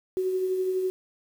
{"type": "tone with tremolo", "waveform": "sine", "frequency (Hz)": 373, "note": "F#4", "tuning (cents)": 14, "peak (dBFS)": -22, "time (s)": [0.17, 0.9], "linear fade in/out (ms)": 0, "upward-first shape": "triangle", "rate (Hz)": 12, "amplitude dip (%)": 40, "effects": ["8-bit"]}